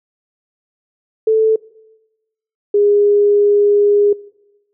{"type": "tone pair in turn", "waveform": "sine", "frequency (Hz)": [440, 410.2], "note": ["A4", "G#4"], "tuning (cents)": [0, -21], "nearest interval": "minor second", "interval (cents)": 121, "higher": "first", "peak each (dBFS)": -9, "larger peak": "neither", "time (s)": [[1.27, 1.56], [2.74, 4.13]], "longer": "second", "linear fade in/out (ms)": 5, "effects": ["noise-tail reverb RT60 1.0 s tail -22 dB re dry"]}